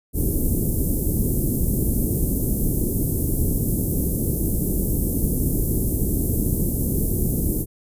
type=band-stop noise; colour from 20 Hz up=pink; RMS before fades=-21 dBFS; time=0.13-7.66 s; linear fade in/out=50 ms; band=370 to 11000 Hz; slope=24 dB/octave; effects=resampled to 32000 Hz